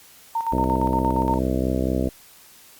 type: tone with tremolo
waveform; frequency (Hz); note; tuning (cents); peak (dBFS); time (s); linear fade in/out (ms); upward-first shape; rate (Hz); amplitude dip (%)
sine; 914; A#5; -34; -20; 0.35-1.39; 5; square; 8.6; 60
type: harmonic tone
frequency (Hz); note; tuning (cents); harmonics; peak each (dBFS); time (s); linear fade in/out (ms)
64.4; C2; -27; 1 / 2 / 3 / 4 / 5 / 6 / 7 / 8 / 9 / 10; -26 / -29 / -28 / -26 / -28 / -33 / -32 / -33 / -33 / -34; 0.52-2.09; 5
effects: white hiss -49 dBFS RMS until 2.79 s + Opus 48 kbps